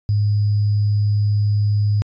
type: tone with sample-and-hold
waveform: sine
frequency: 103.7 Hz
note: G#2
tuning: 2 cents flat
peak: -14 dBFS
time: 0.09-2.02 s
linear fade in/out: 0 ms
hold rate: 4900 Hz
effects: resampled to 16000 Hz